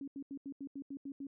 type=tone bursts; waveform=sine; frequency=277.2 Hz; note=C#4; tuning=in tune; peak=-40 dBFS; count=9; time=0.01-1.269 s; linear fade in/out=2 ms; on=67 ms; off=82 ms; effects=none